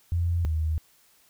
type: tone pair in turn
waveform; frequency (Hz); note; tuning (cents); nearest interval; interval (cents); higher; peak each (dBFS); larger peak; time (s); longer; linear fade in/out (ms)
sine; 85.7 / 78.89; F2 / D#2; -32 / +24; minor second; 144; first; -22 / -23; first; 0.12-0.45 / 0.45-0.78; neither; 0
effects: white hiss -61 dBFS RMS until 1.29 s

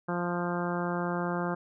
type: harmonic tone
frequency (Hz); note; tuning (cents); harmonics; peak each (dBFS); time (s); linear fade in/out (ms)
175; F3; +4; 1 / 2 / 3 / 4 / 5 / 6 / 7 / 8 / 9; -32 / -35 / -37 / -38 / -39 / -40 / -40 / -41 / -42; 0.08-1.55; 10
effects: none

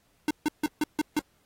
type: tone bursts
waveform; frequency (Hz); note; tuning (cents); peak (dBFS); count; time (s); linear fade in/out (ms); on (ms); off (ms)
square; 303.5; D#4; -43; -23; 6; 0.28-1.192; 2; 27; 150
effects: pink hiss -68 dBFS RMS until 1.45 s + AAC 48 kbps

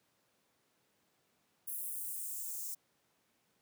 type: noise with high-pass filter sweep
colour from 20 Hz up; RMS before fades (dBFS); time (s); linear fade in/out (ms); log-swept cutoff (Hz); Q
violet; -41; 1.67-2.75; 10; 11000 to 6400; 2.3
effects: pink hiss -75 dBFS RMS until 3.61 s + high-pass 150 Hz 12 dB/octave

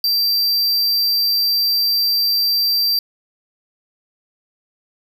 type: tone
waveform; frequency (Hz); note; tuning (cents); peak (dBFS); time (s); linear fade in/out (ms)
square; 4699; D8; 0; -15; 0.04-2.99; 2
effects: none

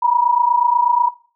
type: tone pair together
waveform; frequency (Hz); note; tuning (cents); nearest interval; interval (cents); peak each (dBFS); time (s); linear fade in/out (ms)
sine; 944.8 / 973; A#5 / B5; +23 / -26; minor second; 51; -15; 0.02-1.09; 10
effects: noise-tail reverb RT60 0.4 s tail -19 dB re dry

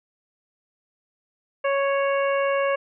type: harmonic tone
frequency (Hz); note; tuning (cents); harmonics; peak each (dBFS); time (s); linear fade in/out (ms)
554.4; C#5; 0; 1 / 2 / 3 / 4 / 5; -21 / -27 / -31 / -33 / -35; 1.64-2.76; 10
effects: none

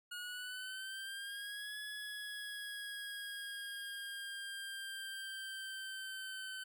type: exponential two-way sweep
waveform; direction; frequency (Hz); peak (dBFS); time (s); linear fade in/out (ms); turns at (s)
25% pulse; up then down; 1437 to 1694 to 1527; -39; 0.11-6.64; 10; 1.78
effects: none

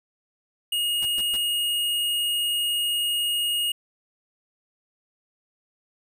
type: tone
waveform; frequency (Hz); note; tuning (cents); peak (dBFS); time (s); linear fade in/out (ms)
square; 2866; F7; +44; -23; 0.72-3.72; 5
type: noise bursts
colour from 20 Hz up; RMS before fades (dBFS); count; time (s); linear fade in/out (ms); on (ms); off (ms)
pink; -40; 3; 1.02-1.368; 5; 36; 120
effects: none

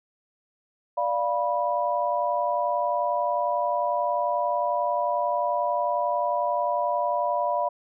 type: chord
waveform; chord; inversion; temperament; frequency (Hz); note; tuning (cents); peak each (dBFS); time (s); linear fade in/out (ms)
sine; B diminished; first; equal with one note detuned; 587.3 / 698.5 / 979.2; D5 / F5 / B5; 0 / 0 / -15; -27 / -27 / -26; 0.97-7.69; 10
effects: none

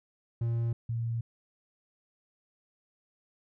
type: tone pair in turn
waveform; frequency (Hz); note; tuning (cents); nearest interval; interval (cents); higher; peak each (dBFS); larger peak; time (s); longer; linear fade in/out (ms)
triangle / sine; 116.54 / 115.8; A#2 / A#2; 0 / -11; unison; 11; first; -25 / -29; first; 0.41-0.73 / 0.89-1.21; neither; 5
effects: none

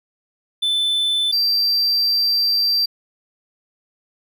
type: tone pair in turn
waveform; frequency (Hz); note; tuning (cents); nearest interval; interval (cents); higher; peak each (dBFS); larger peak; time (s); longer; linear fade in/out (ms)
triangle; 3520 / 4699; A7 / D8; 0 / 0; perfect fourth; 500; second; -15 / -14; second; 0.62-1.32 / 1.32-2.86; second; 10
effects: none

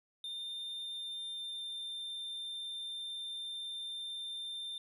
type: tone with pitch glide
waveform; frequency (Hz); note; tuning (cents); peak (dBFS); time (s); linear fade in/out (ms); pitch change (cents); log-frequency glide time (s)
triangle; 3610 to 3589; A7 to A7; +44 to +34; -38; 0.24-4.78; 2; -10; 0.73-1.85
effects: none

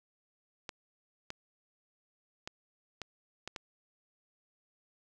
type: clicks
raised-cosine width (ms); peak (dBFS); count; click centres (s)
0.2; -22; 6; 0.692 / 1.304 / 2.475 / 3.017 / 3.476 / 3.562
effects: none

